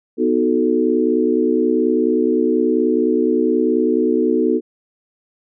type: chord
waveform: sine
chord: B dominant seventh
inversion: none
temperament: equal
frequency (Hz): 246.9 / 311.1 / 370 / 440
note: B3 / D#4 / F#4 / A4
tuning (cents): 0 / 0 / 0 / 0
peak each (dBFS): -19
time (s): 0.17-4.61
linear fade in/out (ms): 50
effects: none